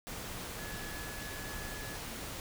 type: tone in noise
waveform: sine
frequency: 1700 Hz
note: G#6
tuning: 40 cents sharp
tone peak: -47 dBFS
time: 0.59-1.96 s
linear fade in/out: 0 ms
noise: pink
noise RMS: -42 dBFS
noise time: 0.07-2.4 s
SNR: -8 dB
effects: none